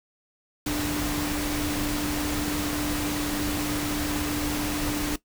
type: tone in noise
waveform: sine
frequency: 296.1 Hz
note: D4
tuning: 14 cents sharp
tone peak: -27 dBFS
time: 0.66-5.16 s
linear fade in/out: 5 ms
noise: pink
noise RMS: -30 dBFS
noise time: 0.66-5.16 s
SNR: 0 dB
effects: noise-tail reverb RT60 0.1 s tail -17 dB re dry